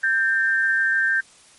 sine tone pair together, 1573.4 / 1800 Hz, G6 / A6, +6 / +39 cents, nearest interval major second, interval 233 cents, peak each -18 / -23 dBFS, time 0.03-1.21 s, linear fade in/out 10 ms, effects white hiss -51 dBFS RMS until 1.58 s + MP3 48 kbps

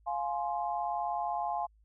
sine chord, F minor, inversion none, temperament just, 698.5 / 838.1 / 1047.7 Hz, F5 / Ab5 / C6, 0 / +16 / +2 cents, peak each -34 / -34 / -38 dBFS, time 0.06-1.67 s, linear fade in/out 20 ms, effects added 53 Hz sine -61 dBFS peak until 1.84 s

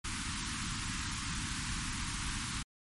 pink band-stop noise, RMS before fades -37 dBFS, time 0.04-2.63 s, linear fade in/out 10 ms, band 300 to 970 Hz, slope 48 dB/octave, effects MP3 48 kbps

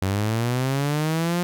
sawtooth linear sweep, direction up, 93 to 178.2 Hz, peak -17 dBFS, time 0.02-1.43 s, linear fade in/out 0 ms, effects none

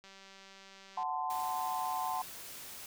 click train, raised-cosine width 0.2 ms, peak -37 dBFS, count 193, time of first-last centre 0.04-1.03 s, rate 194 Hz
sine chord, F# diminished, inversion none, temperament equal with one note detuned, 740 / 880 / 1035.7 Hz, F#5 / A5 / C6, 0 / 0 / -18 cents, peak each -37 dBFS, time 0.97-2.22 s, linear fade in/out 5 ms
white noise, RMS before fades -47 dBFS, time 1.3-2.86 s, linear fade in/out 2 ms
effects none

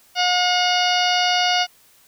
harmonic tone with a mistuned harmonic, 720 Hz, F#5, 47 cents flat, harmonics 1 / 2 / 3 / 4 / 5 / 6 / 7 / 8, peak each -20 / -25 / -26 / -22 / -29 / -26 / -28 / -31 dBFS, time 0.15-1.67 s, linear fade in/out 50 ms, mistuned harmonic 6, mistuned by +78 cents, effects white hiss -54 dBFS RMS until 2.07 s

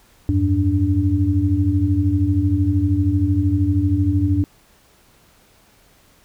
sine tone cluster, 86.9 / 99.8 / 291.2 Hz, F2 / G2 / D4, -8 / +32 / -15 cents, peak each -19 dBFS, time 0.29-4.44 s, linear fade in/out 0 ms, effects pink hiss -54 dBFS RMS until 6.24 s

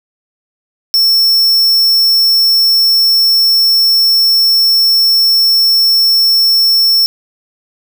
square tone, 5400 Hz, E8, 41 cents sharp, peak -7 dBFS, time 0.94-7.06 s, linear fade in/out 0 ms, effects none

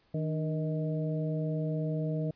harmonic tone with a mistuned harmonic, 157.2 Hz, D#3, 18 cents sharp, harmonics 1 / 2 / 3 / 4, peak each -30 / -38 / -39 / -39 dBFS, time 0.14-2.31 s, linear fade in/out 5 ms, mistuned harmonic 2, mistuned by -80 cents, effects pink hiss -68 dBFS RMS until 2.35 s + resampled to 11025 Hz

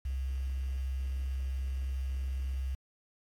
sine tone with quantisation, 66 Hz, C2, 16 cents sharp, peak -31 dBFS, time 0.05-2.75 s, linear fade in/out 5 ms, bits 9, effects AAC 64 kbps

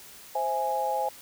sine chord, C augmented, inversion none, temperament equal, 523.3 / 659.3 / 830.6 Hz, C5 / E5 / G#5, 0 / 0 / 0 cents, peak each -31 / -33 / -27 dBFS, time 0.35-1.09 s, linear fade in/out 5 ms, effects white hiss -48 dBFS RMS until 1.21 s

